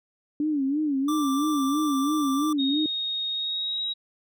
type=tone with vibrato; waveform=sine; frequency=287.6 Hz; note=D4; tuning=36 cents flat; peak=-22 dBFS; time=0.4-2.86 s; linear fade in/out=2 ms; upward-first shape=sine; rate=3 Hz; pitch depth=130 cents each way
type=tone; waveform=square; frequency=1174.7 Hz; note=D6; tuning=in tune; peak=-29 dBFS; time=1.08-2.53 s; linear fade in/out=5 ms
type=tone with pitch glide; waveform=sine; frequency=3729 to 3827 Hz; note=A#7 to A#7; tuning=0 to +45 cents; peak=-26 dBFS; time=2.58-3.94 s; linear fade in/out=20 ms; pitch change=+45 cents; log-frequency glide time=3.31-3.83 s
effects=none